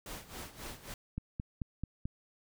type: noise with tremolo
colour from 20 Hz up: pink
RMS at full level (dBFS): -43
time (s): 0.06-0.94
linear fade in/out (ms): 2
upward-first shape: sine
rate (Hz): 3.7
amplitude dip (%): 80
type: click train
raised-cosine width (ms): 5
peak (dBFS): -24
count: 5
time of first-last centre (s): 1.18-2.055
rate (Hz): 4.57
effects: none

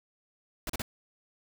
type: noise bursts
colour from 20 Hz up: pink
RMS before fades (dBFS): -34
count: 3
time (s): 0.67-0.82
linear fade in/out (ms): 2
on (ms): 26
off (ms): 36
effects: none

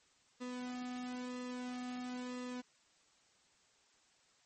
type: tone with flanger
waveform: sawtooth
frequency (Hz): 249.2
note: B3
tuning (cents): +16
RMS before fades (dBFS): -43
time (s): 0.4-2.62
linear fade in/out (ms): 20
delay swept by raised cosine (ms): 1.3 to 2.1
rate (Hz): 1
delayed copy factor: -0.65
effects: white hiss -70 dBFS RMS until 4.45 s + MP3 32 kbps

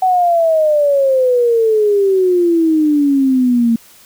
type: exponential sweep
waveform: sine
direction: down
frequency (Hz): 755 to 227.2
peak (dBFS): -9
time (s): 0.02-3.76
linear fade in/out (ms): 5
effects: white hiss -44 dBFS RMS until 4.05 s

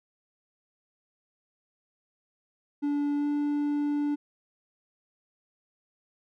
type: tone with pitch glide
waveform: triangle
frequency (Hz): 289.1 to 291.8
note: D4 to D4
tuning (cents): -27 to -11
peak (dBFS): -23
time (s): 2.82-4.16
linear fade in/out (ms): 20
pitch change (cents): +16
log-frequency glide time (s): 3.16-3.27
effects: none

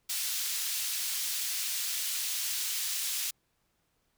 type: high-pass noise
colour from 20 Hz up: pink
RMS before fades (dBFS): -33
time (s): 0.09-3.31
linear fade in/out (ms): 10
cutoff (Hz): 3700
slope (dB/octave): 12
effects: pink hiss -75 dBFS RMS until 4.17 s

